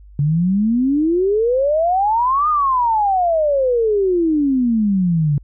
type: exponential two-way sweep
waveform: sine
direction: up then down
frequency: 140 to 1244.5 to 140 Hz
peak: -13 dBFS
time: 0.19-5.38 s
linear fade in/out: 2 ms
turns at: 2.49 s
effects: added 50 Hz sine -39 dBFS peak until 5.43 s